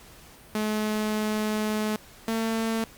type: tone pair in turn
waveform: sawtooth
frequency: 214.1 / 224.9 Hz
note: A3 / A3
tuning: -47 / +38 cents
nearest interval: minor second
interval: 85 cents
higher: second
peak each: -21 dBFS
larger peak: neither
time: 0.55-1.96 / 2.28-2.84 s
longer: first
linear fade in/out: 2 ms
effects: pink hiss -50 dBFS RMS until 2.97 s + Opus 48 kbps